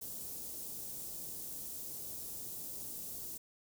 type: band-stop noise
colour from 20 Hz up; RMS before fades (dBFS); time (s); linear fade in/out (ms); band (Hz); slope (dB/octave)
white; -44; 0.01-3.38; 10; 460 to 7400; 12
effects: none